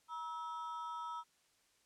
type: ring-modulated tone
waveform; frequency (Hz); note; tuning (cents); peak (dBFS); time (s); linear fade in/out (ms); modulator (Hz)
triangle; 1128; C#6; +30; -36; 0.08-1.24; 50; 173
effects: white hiss -73 dBFS RMS until 1.85 s + low-pass 9000 Hz 12 dB/octave